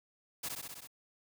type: noise with echo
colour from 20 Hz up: white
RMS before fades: -38 dBFS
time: 0.43-0.49 s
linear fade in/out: 10 ms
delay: 64 ms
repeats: 6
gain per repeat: -2 dB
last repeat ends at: 0.874 s
effects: none